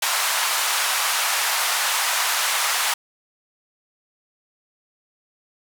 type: band-pass noise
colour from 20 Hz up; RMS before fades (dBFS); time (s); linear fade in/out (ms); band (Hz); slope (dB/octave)
pink; -22; 0.02-2.94; 5; 810 to 14000; 24
effects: none